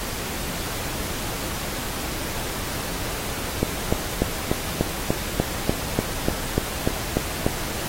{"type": "click train", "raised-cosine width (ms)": 2, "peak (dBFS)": -5, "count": 14, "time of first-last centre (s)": [3.63, 7.465], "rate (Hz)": 3.39, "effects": ["pink hiss -30 dBFS RMS until 7.88 s", "AAC 48 kbps"]}